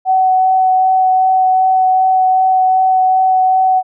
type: tone with vibrato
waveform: sine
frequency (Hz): 751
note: F#5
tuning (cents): +26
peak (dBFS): -8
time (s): 0.05-3.83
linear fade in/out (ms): 50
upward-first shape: sine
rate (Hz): 2.6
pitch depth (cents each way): 9
effects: none